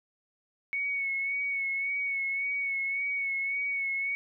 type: tone with vibrato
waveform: sine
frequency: 2217 Hz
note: C#7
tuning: in tune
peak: -28 dBFS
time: 0.73-4.15 s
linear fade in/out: 0 ms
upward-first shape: sine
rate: 1.8 Hz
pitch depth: 31 cents each way
effects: none